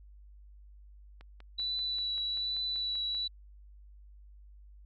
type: click train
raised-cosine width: 0.3 ms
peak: -36 dBFS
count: 11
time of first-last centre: 1.21-3.148 s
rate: 5.16 Hz
type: tone with vibrato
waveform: sine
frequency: 3951 Hz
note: B7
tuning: in tune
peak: -31 dBFS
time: 1.58-3.28 s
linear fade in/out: 10 ms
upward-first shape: triangle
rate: 1.2 Hz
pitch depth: 18 cents each way
effects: added 50 Hz sine -51 dBFS peak until 4.85 s